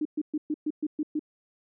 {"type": "tone bursts", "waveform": "sine", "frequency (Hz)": 303.7, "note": "D#4", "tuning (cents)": -42, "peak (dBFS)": -25, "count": 8, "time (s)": [0.01, 1.194], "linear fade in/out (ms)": 5, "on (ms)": 43, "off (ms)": 120, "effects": []}